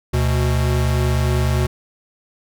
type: tone pair together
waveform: square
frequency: 73.26 / 123.2 Hz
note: D2 / B2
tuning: -4 / -4 cents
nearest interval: major sixth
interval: 900 cents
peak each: -19 dBFS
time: 0.13-1.67 s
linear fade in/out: 10 ms
effects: none